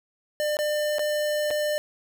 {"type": "tone with dropouts", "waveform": "square", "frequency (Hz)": 599, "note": "D5", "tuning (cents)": 34, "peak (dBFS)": -24, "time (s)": [0.4, 1.78], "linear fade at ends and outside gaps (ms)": 0, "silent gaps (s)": [[0.569, 0.589], [0.984, 0.993], [1.505, 1.51]], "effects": []}